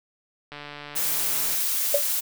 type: click train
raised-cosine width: 0.3 ms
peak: -22 dBFS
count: 151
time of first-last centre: 0.52-1.547 s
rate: 146 Hz
type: noise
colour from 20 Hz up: blue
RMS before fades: -25 dBFS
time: 0.95-2.21 s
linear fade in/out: 20 ms
type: tone with exponential decay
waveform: sine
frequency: 573 Hz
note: D5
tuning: 43 cents flat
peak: -14 dBFS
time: 1.94-2.04 s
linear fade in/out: 5 ms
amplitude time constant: 21 ms
effects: none